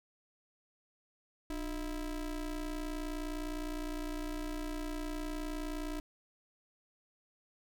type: ring-modulated tone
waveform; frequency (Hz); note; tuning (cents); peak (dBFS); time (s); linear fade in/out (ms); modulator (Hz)
square; 164.81; E3; 0; -34; 1.5-6; 2; 135
effects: none